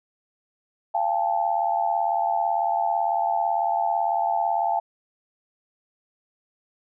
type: tone cluster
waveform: sine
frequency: 689 / 795 / 873 Hz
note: F5 / G5 / A5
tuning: -24 / +24 / -14 cents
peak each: -25 dBFS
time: 0.94-4.8 s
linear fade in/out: 10 ms
effects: none